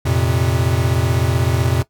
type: chord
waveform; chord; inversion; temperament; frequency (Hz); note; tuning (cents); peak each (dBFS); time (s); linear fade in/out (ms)
square; F suspended fourth; none; equal with one note detuned; 87.31 / 114.74 / 130.81; F2 / Bb2 / C3; 0 / -27 / 0; -20; 0.05-1.83; 10
effects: noise-tail reverb RT60 0.1 s tail -17 dB re dry

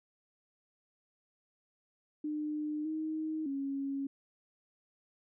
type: tone with pitch steps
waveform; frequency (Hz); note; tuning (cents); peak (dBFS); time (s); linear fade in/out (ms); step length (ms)
sine; 301.8 / 313.6 / 275.6; D4 / D#4 / C#4; +47 / +14 / -10; -33; 2.24-4.07; 5; 610
effects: none

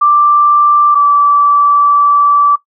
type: tone pair in turn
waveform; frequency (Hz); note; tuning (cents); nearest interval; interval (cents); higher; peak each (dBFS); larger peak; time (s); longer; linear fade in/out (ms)
sine; 1177 / 1158.1; D6 / D6; +3 / -25; unison; 28; first; -5; neither; 0.01-0.95 / 0.95-2.56; second; 10
effects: noise-tail reverb RT60 0.1 s tail -17 dB re dry

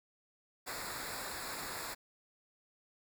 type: noise with comb filter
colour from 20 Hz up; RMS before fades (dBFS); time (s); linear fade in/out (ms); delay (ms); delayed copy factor
pink; -42; 0.66-1.95; 20; 0.33; -0.8
effects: none

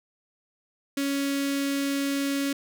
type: tone with notch filter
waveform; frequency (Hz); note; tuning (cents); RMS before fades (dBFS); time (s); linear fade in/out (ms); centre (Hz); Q
sawtooth; 278.5; C#4; +8; -27; 0.97-2.53; 5; 830; 0.68
effects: none

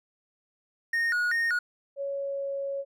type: tone with vibrato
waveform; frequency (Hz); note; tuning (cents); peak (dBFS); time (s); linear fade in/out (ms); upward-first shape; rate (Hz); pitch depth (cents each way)
triangle; 1637; G#6; -25; -22; 0.93-1.59; 5; square; 2.6; 210
type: tone with pitch glide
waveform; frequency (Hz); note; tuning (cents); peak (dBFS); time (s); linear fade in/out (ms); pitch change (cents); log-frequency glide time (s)
sine; 557 to 553.8; C#5 to C#5; +8 to -2; -29; 1.96-2.85; 50; -10; 2.11-2.5
effects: none

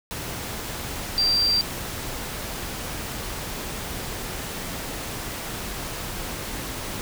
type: tone in noise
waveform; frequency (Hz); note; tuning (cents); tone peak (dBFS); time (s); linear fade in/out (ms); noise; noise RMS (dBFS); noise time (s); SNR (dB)
sine; 4709; D8; +4; -18; 1.18-1.61; 0; pink; -32; 0.11-7.01; +11
effects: none

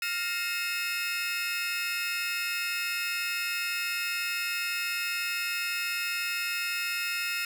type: tone cluster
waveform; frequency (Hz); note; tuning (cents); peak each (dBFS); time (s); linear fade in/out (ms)
30% pulse; 1401 / 1852 / 2138 / 2582; F6 / A#6 / C7 / E7; +5 / -12 / +37 / -37; -32 / -35 / -36 / -29; 0.02-7.45; 2
effects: none

